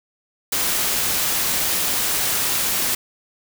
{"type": "noise", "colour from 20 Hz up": "white", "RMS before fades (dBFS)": -21, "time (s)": [0.52, 2.95], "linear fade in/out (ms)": 5, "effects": []}